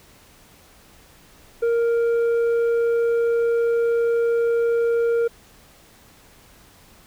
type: tone with tanh clipping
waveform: sine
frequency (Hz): 466.2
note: A#4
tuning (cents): 0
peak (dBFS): -18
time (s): 1.62-5.28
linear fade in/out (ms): 10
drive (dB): 5
effects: pink hiss -51 dBFS RMS until 7.06 s